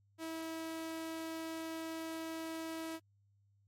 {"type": "tone", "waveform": "sawtooth", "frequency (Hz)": 324.1, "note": "E4", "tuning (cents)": -29, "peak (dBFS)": -36, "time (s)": [0.18, 3], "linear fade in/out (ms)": 50, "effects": ["added 100 Hz sine -68 dBFS peak until 3.67 s", "MP3 64 kbps"]}